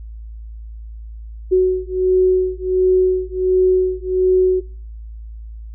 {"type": "beating tone pair", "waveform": "sine", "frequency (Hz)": [370, 371.4], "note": ["F#4", "F#4"], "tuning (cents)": [0, 7], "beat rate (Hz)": 1.4, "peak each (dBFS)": -15, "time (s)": [1.51, 4.61], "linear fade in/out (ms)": 20, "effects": ["noise-tail reverb RT60 0.4 s tail -22 dB re dry", "added 55 Hz sine -30 dBFS peak until 5.74 s"]}